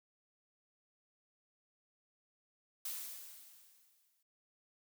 blue noise with exponential decay, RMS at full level -40 dBFS, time 2.85-4.23 s, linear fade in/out 5 ms, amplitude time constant 300 ms, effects none

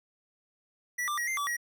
square tone with pitch steps, 1950 / 1185 / 1904 / 2090 / 1152 / 1906 Hz, B6 / D6 / A#6 / C7 / D6 / A#6, -23 / +15 / +36 / -2 / -34 / +38 cents, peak -30 dBFS, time 0.98-1.568 s, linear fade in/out 10 ms, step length 98 ms, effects none

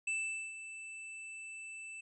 square tone with ADSR envelope, 2645 Hz, E7, 5 cents sharp, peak -33 dBFS, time 0.07-2.01 s, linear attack 6 ms, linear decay 450 ms, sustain -12 dB, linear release 8 ms, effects resampled to 24000 Hz

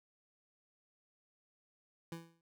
25% pulse tone with exponential decay, 166.5 Hz, E3, 18 cents sharp, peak -36 dBFS, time 2.12-2.41 s, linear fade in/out 2 ms, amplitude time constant 62 ms, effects none

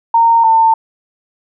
sine tone pair in turn, 921 / 898.9 Hz, A#5 / A5, -21 / +37 cents, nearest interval unison, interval 42 cents, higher first, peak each -6 dBFS, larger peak neither, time 0.14-0.44 / 0.44-0.74 s, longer neither, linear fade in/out 5 ms, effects none

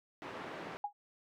pink band-pass noise, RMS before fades -45 dBFS, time 0.22-0.77 s, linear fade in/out 0 ms, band 250 to 2000 Hz, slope 12 dB/octave
sine tone with exponential decay, 822 Hz, G#5, 18 cents flat, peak -30 dBFS, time 0.84-0.93 s, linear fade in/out 5 ms, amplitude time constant 19 ms
effects none

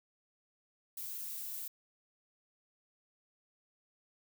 violet noise, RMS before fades -42 dBFS, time 0.97-1.68 s, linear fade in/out 5 ms, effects none

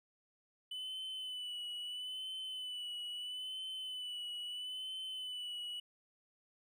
triangle tone with vibrato, 2995 Hz, F#7, 20 cents sharp, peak -39 dBFS, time 0.71-5.8 s, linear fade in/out 5 ms, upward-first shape sine, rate 0.76 Hz, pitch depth 39 cents each way, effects none

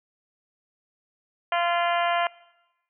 harmonic tone with a mistuned harmonic, 345 Hz, F4, 21 cents flat, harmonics 2 / 3 / 4 / 5 / 6 / 7 / 8 / 9, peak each -24 / -28 / -30 / -32 / -34 / -35 / -36 / -37 dBFS, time 1.52-2.27 s, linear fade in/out 2 ms, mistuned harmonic 8, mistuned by +30 cents, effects noise-tail reverb RT60 1.0 s tail -22 dB re dry

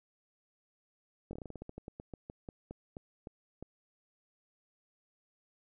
slowing click train, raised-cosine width 2 ms, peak -30 dBFS, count 20, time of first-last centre 1.31-3.626 s, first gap 21 ms, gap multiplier 1.17, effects none

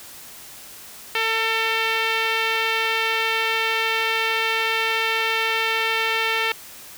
5% pulse tone with low-pass filter, 448.3 Hz, A4, 32 cents sharp, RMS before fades -22 dBFS, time 1.15-6.52 s, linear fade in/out 2 ms, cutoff 2700 Hz, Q 1.5, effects white hiss -41 dBFS RMS until 6.97 s

